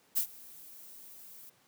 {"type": "noise with ADSR envelope", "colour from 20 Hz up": "violet", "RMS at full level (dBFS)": -27, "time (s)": [0.15, 1.5], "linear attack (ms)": 26, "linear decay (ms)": 86, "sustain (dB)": -24, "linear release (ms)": 10, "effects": ["pink hiss -66 dBFS RMS until 1.67 s", "high-pass 150 Hz 12 dB/octave"]}